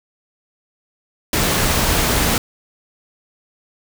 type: noise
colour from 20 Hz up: pink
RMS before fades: -17 dBFS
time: 1.33-2.38 s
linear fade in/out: 2 ms
effects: none